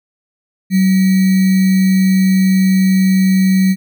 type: tone with sample-and-hold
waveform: sine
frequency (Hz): 189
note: F#3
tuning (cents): +37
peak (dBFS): -8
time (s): 0.7-3.76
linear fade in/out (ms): 50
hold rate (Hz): 2100
effects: none